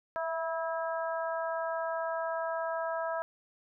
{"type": "harmonic tone with a mistuned harmonic", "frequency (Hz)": 324.9, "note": "E4", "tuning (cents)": -25, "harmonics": [2, 3, 4, 5], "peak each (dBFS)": [-33, -37, -39, -41], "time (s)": [0.16, 3.22], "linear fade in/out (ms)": 0, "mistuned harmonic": 2, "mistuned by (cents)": 23, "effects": []}